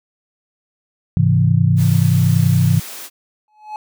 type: chord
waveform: sine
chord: Ab augmented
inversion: none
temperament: equal with one note detuned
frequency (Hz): 103.83 / 133.1 / 164.81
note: Ab2 / C3 / E3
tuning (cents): 0 / +30 / 0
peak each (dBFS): -15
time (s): 1.17-2.8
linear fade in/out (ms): 0
type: high-pass noise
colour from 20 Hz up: white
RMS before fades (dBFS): -32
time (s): 1.76-3.1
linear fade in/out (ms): 50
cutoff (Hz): 230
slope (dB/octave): 24
type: tone with exponential growth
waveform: triangle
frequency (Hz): 852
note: G#5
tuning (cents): +44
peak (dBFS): -20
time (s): 3.48-3.76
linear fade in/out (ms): 1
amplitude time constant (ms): 60
effects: none